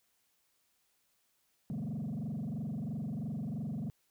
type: tone with frequency modulation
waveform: sine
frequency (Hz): 184.9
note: F#3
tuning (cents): -1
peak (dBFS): -32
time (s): 1.7-3.9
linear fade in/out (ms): 0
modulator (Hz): 23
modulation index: 2.5
effects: tanh soft clip ceiling -34 dBFS + white hiss -75 dBFS RMS until 4.1 s